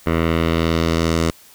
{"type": "tone with low-pass filter sweep", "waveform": "10% pulse", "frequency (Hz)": 82.41, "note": "E2", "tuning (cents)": 0, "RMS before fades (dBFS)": -18, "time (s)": [0.06, 1.31], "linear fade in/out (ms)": 10, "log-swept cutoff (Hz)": [2100, 8100], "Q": 1.2, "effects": ["white hiss -47 dBFS RMS until 1.54 s"]}